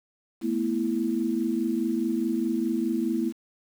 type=chord; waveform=sine; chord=A suspended second; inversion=none; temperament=equal with one note detuned; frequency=220 / 244.8 / 329.6 Hz; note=A3 / B3 / E4; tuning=0 / -15 / 0 cents; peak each=-29 / -28 / -27 dBFS; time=0.41-3.33 s; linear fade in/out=50 ms; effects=8-bit